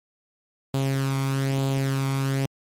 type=tone with flanger; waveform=sawtooth; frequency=135.7 Hz; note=C#3; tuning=36 cents flat; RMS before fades=-24 dBFS; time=0.74-2.46 s; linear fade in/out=2 ms; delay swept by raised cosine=0.26 to 0.89 ms; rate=1.1 Hz; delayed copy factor=+0.55; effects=MP3 64 kbps